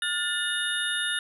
sine tone cluster, 1428 / 1768 / 2905 / 3653 / 10610 Hz, F6 / A6 / F#7 / A#7 / E9, +38 / +8 / -32 / -36 / +10 cents, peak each -31 / -32 / -33 / -30 / -36 dBFS, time 0.02-1.19 s, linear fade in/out 2 ms, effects none

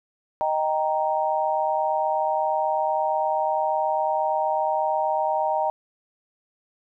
sine chord, Eb major, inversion none, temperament equal, 622.3 / 784 / 932.3 Hz, Eb5 / G5 / Bb5, 0 / 0 / 0 cents, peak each -25 dBFS, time 0.41-5.7 s, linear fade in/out 0 ms, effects none

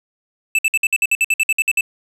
square tone bursts, 2637 Hz, E7, in tune, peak -13 dBFS, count 14, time 0.55-1.809 s, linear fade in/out 2 ms, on 37 ms, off 57 ms, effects low-pass 12000 Hz 12 dB/octave

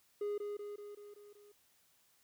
triangle tone with echo, 412.3 Hz, G#4, 13 cents flat, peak -32 dBFS, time 0.21-0.38 s, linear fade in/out 5 ms, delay 190 ms, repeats 6, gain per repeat -4 dB, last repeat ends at 1.52 s, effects tanh soft clip ceiling -28 dBFS + white hiss -71 dBFS RMS until 2.23 s

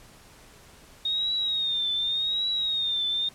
sine tone with vibrato, 3710 Hz, A#7, 9 cents flat, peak -24 dBFS, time 1.05-3.29 s, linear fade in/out 5 ms, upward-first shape triangle, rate 0.87 Hz, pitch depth 97 cents each way, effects pink hiss -52 dBFS RMS until 3.34 s + low-pass 12000 Hz 12 dB/octave

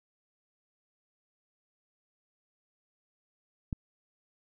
click, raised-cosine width 5 ms, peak -20 dBFS, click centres 3.728 s, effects none

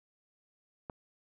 click, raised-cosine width 1 ms, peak -26 dBFS, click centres 0.898 s, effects none

